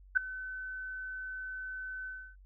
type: tone with ADSR envelope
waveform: sine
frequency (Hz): 1518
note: F#6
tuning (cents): +44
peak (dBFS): -19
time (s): 0.15-2.36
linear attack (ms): 22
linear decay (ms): 4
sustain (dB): -19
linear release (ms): 300
effects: noise-tail reverb RT60 0.1 s tail -25 dB re dry + added 47 Hz sine -53 dBFS peak until 2.45 s